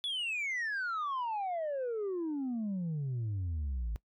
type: exponential sweep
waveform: sine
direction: down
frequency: 3481 to 51.91 Hz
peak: -30 dBFS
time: 0.04-3.96 s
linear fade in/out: 0 ms
effects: noise-tail reverb RT60 0.1 s tail -23 dB re dry + tanh soft clip ceiling -31 dBFS